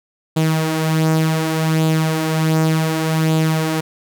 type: tone with flanger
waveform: sawtooth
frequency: 159 Hz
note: D#3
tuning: 38 cents sharp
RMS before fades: -17 dBFS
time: 0.36-3.81 s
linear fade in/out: 10 ms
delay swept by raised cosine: 0.26 to 6.16 ms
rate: 0.67 Hz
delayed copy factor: +0.5
effects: none